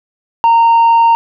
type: tone with tanh clipping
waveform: sine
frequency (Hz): 923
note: A#5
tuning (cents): -17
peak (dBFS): -6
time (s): 0.44-1.15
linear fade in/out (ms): 0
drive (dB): 2
effects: none